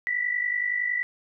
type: tone pair together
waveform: sine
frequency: 1924.8 / 1975.5 Hz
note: B6 / B6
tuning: -45 / 0 cents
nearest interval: unison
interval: 45 cents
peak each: -30 / -25 dBFS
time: 0.07-1.03 s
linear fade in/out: 0 ms
effects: none